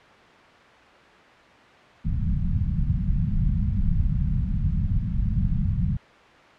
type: low-pass noise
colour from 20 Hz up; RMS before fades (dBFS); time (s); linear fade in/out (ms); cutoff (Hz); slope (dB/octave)
pink; -23; 2.04-5.97; 10; 200; 48
effects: white hiss -49 dBFS RMS until 6.58 s + low-pass 2000 Hz 12 dB/octave